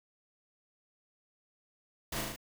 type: noise with echo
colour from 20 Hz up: pink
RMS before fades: -37 dBFS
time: 2.12-2.21 s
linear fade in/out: 5 ms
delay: 38 ms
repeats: 4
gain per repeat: -2 dB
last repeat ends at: 2.362 s
effects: none